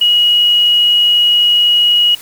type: tone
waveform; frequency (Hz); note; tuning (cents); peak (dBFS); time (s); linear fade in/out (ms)
sine; 2902; F#7; -34; -7; 0.01-2.15; 5
effects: white hiss -35 dBFS RMS until 2.21 s